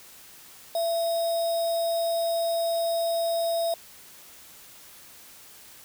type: tone with sample-and-hold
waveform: sine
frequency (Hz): 670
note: E5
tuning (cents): +28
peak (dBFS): -23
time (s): 0.75-3.74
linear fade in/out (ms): 2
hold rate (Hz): 4410
effects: white hiss -49 dBFS RMS until 5.84 s